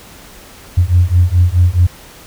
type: beating tone pair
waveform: sine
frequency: 86.4 / 91.1 Hz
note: F2 / F#2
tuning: -18 / -26 cents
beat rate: 4.7 Hz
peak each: -10 dBFS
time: 0.77-1.87 s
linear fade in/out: 10 ms
effects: tanh soft clip ceiling 0 dBFS + pink hiss -38 dBFS RMS until 2.26 s